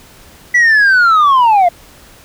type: linear sweep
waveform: sine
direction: down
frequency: 1975.5 to 673 Hz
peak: -3 dBFS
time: 0.54-1.69 s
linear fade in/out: 10 ms
effects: tanh soft clip ceiling -5 dBFS + pink hiss -41 dBFS RMS until 2.24 s